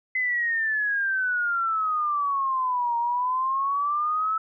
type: exponential two-way sweep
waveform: sine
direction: down then up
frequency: 2045 to 934 to 1314 Hz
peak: -22 dBFS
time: 0.15-4.38 s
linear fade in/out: 5 ms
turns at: 2.97 s
effects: none